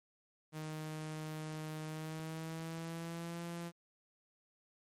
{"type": "tone with pitch glide", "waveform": "sawtooth", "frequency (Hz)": [155.56, 170.62], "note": ["D#3", "F3"], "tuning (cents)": [0, -40], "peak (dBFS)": -37, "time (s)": [0.52, 3.72], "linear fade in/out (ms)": 50, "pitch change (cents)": 160, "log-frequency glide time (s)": [1.85, 3.43], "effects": ["MP3 64 kbps"]}